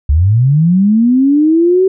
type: linear sweep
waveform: sine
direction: up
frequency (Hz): 66 to 384.4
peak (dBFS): -6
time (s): 0.09-1.88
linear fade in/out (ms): 5
effects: none